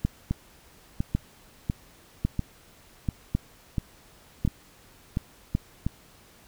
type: two click trains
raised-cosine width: 5 ms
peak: -13 / -11 dBFS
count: 9 / 6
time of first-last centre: 0.31-5.866 / 0.05-5.551 s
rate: 1.44 / 0.909 Hz
effects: pink hiss -55 dBFS RMS until 6.47 s